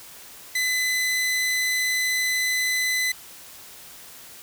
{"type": "tone", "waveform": "sawtooth", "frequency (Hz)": 2013, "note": "B6", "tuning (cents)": 33, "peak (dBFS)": -18, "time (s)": [0.55, 3.12], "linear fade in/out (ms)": 5, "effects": ["white hiss -44 dBFS RMS until 4.42 s"]}